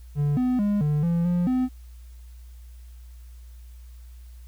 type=tone with pitch steps; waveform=triangle; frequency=145.4 / 251.7 / 205.2 / 148.7 / 170 / 175.8 / 255.1 Hz; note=D3 / B3 / G#3 / D3 / F3 / F3 / C4; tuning=-17 / +33 / -21 / +22 / -46 / +12 / -44 cents; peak=-18 dBFS; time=0.15-1.69 s; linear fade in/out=50 ms; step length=220 ms; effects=added 60 Hz sine -41 dBFS peak until 4.47 s + white hiss -61 dBFS RMS until 4.47 s